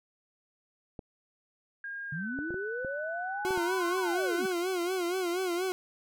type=clicks; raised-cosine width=2 ms; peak=-27 dBFS; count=7; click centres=0.992 / 2.389 / 2.506 / 2.543 / 2.848 / 3.507 / 3.576 s
type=tone with pitch glide; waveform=sine; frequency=1619 to 1493.2 Hz; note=G#6 to F#6; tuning=-45 to +15 cents; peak=-36 dBFS; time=1.84-4.52 s; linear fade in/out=2 ms; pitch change=-140 cents; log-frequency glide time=2.11-2.32 s
type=linear two-way sweep; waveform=sine; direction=up then down; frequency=141.4 to 1100 to 187.9 Hz; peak=-34 dBFS; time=2.12-4.46 s; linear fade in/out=5 ms; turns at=3.95 s
type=tone with vibrato; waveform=40% pulse; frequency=360 Hz; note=F#4; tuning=47 cents flat; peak=-28 dBFS; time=3.45-5.72 s; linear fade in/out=0 ms; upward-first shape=sine; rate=4.2 Hz; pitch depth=93 cents each way
effects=none